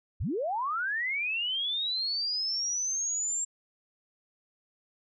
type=linear sweep; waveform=sine; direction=up; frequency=46.01 to 7480 Hz; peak=-28 dBFS; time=0.2-3.45 s; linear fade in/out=10 ms; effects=none